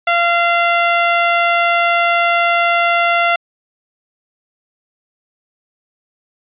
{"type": "tone", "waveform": "15% pulse", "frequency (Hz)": 688, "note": "F5", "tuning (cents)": -26, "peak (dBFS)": -5, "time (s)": [0.07, 3.36], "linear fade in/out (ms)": 5, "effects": ["resampled to 8000 Hz"]}